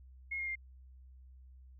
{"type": "tone with pitch steps", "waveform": "sine", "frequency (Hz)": [2159, 2134, 2110], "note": ["C#7", "C7", "C7"], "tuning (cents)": [-46, 34, 14], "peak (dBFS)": -35, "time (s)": [0.31, 0.556], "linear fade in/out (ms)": 10, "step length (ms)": 82, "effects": ["added 64 Hz sine -53 dBFS peak until 1.79 s"]}